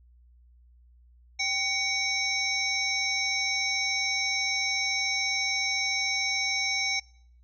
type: harmonic tone with a mistuned harmonic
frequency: 782 Hz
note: G5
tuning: 4 cents flat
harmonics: 1 / 3 / 5 / 7 / 8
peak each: -39 / -28 / -34 / -32 / -36 dBFS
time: 1.39-7 s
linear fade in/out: 10 ms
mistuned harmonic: 3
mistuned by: -75 cents
effects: noise-tail reverb RT60 0.7 s tail -24 dB re dry + added 60 Hz sine -54 dBFS peak until 7.43 s